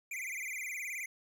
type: tone with vibrato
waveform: square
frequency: 2217 Hz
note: C#7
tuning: in tune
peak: -38 dBFS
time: 0.11-1.06 s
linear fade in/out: 5 ms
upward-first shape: sine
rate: 19 Hz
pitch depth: 170 cents each way
effects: none